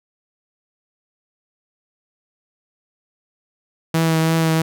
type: tone with vibrato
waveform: sawtooth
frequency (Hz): 162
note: E3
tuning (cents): -30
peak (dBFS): -11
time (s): 3.94-4.62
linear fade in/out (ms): 5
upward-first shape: triangle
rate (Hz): 3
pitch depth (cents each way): 20
effects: none